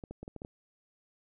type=clicks; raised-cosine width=2 ms; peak=-29 dBFS; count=7; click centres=0.038 / 0.11 / 0.23 / 0.279 / 0.363 / 0.419 / 0.449 s; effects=none